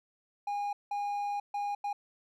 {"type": "tone bursts at uneven times", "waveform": "triangle", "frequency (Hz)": 816, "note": "G#5", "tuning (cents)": -31, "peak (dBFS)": -29, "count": 4, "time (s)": [[0.47, 0.73], [0.91, 1.4], [1.54, 1.75], [1.84, 1.93]], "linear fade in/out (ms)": 5, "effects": []}